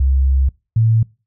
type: tone pair in turn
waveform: sine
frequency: 66.9 / 112.51 Hz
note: C2 / A2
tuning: +39 / +39 cents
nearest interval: major sixth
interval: 900 cents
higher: second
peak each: -11 / -10 dBFS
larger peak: second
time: 0-0.49 / 0.76-1.03 s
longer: first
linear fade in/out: 5 ms
effects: noise-tail reverb RT60 0.3 s tail -24 dB re dry